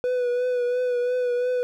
triangle tone with vibrato, 493.9 Hz, B4, in tune, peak -19 dBFS, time 0.04-1.63 s, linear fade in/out 0 ms, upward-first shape triangle, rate 2.9 Hz, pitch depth 36 cents each way, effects none

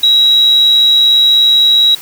sine tone, 3861 Hz, B7, 40 cents flat, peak -5 dBFS, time 0.03-1.95 s, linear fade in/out 5 ms, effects white hiss -31 dBFS RMS until 2.01 s

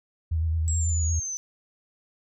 sine tone with vibrato, 80.7 Hz, E2, 36 cents flat, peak -22 dBFS, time 0.31-1.2 s, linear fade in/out 10 ms, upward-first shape square, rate 9.1 Hz, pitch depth 33 cents each way
sine exponential sweep, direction down, 7750 to 6010 Hz, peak -29 dBFS, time 0.68-1.37 s, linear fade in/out 0 ms
effects none

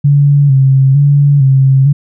sine tone with vibrato, 138.59 Hz, C#3, in tune, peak -4 dBFS, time 0.04-1.93 s, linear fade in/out 10 ms, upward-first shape square, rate 1.1 Hz, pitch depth 54 cents each way, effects none

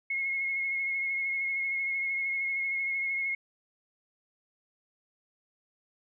sine tone with vibrato, 2166 Hz, C#7, 41 cents flat, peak -28 dBFS, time 0.1-3.35 s, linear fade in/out 5 ms, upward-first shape sine, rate 13 Hz, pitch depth 21 cents each way, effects none

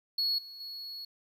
triangle tone with level steps, 4356 Hz, C#8, 31 cents flat, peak -25 / -43 / -38 dBFS, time 0.18-1.05 s, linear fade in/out 5 ms, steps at 0.38 / 0.6 s, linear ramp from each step 5 ms, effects tanh soft clip ceiling -21 dBFS + 11-bit

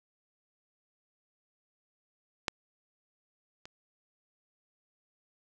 clicks, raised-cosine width 0.2 ms, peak -11 / -28 dBFS, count 2, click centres 2.482 / 3.655 s, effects none

